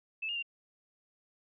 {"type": "tone with pitch steps", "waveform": "sine", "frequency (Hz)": [2622, 2832, 2773], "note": ["E7", "F7", "F7"], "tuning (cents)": [-10, 23, -13], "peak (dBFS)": -33, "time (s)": [0.22, 0.427], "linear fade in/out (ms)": 10, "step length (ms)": 69, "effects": []}